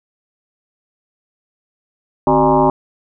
sine tone with frequency modulation, 601 Hz, D5, 40 cents sharp, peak -9 dBFS, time 2.27-2.7 s, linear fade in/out 2 ms, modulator 112 Hz, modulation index 3.7, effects none

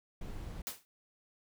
brown noise, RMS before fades -42 dBFS, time 0.21-0.62 s, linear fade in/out 5 ms
white noise with exponential decay, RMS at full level -35 dBFS, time 0.67-0.85 s, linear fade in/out 0 ms, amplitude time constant 38 ms
effects none

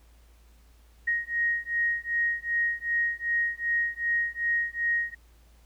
sine beating tone pair, 1874 / 1876.6 Hz, A#6 / A#6, +9 / +11 cents, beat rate 2.6 Hz, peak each -28 dBFS, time 1.07-5.15 s, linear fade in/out 10 ms, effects added 57 Hz sine -54 dBFS peak until 5.65 s + pink hiss -64 dBFS RMS until 5.65 s

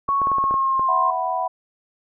sine tone with pitch glide, 1108.7 to 1055.6 Hz, C#6 to C6, 0 to +15 cents, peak -17 dBFS, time 0.08-1.11 s, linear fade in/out 10 ms, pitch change -85 cents, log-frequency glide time 0.19-0.88 s
clicks, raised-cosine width 1 ms, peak -16 dBFS, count 9, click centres 0.089 / 0.217 / 0.271 / 0.317 / 0.384 / 0.44 / 0.51 / 0.541 / 0.795 s
sine chord, E suspended second, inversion none, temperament just, 659.3 / 741.7 / 988.9 Hz, E5 / F#5 / B5, 0 / +4 / +2 cents, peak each -28 / -24 / -24 dBFS, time 0.88-1.48 s, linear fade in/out 10 ms
effects none

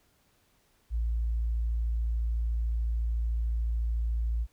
sine tone, 56.9 Hz, A#1, 41 cents flat, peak -25 dBFS, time 0.9-4.47 s, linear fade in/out 50 ms, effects tanh soft clip ceiling -22 dBFS + pink hiss -68 dBFS RMS until 4.52 s

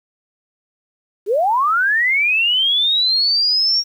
sine linear sweep, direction up, 367.5 to 5620 Hz, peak -13 dBFS, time 1.26-3.84 s, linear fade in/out 50 ms, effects 8-bit

